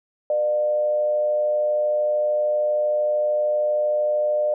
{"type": "tone with frequency modulation", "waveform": "sine", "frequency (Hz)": 600, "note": "D5", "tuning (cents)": 37, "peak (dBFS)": -18, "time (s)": [0.3, 4.54], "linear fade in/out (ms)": 2, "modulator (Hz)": 113, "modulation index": 0.3, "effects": []}